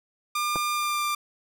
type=tone with pitch glide; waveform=sawtooth; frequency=1200 to 1188.3 Hz; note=D6 to D6; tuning=+37 to +20 cents; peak=-21 dBFS; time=0.35-1.15 s; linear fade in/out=5 ms; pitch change=-17 cents; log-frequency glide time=0.74-1.04 s
type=clicks; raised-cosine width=1 ms; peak=-16 / -23 dBFS; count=2; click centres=0.558 / 0.564 s
effects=none